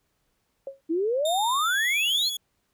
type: tone with exponential decay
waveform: sine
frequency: 545 Hz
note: C#5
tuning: 29 cents flat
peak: -28 dBFS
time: 0.67-0.81 s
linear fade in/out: 2 ms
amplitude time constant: 30 ms
type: exponential sweep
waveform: sine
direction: up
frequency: 311.1 to 4435 Hz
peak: -22 dBFS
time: 0.89-2.3 s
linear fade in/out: 20 ms
type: tone with pitch glide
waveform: sawtooth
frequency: 3658 to 3374 Hz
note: A#7 to G#7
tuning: -33 to +27 cents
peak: -26 dBFS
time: 1.25-2.37 s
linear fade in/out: 5 ms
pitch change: -140 cents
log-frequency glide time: 1.6-1.77 s
effects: pink hiss -73 dBFS RMS until 2.73 s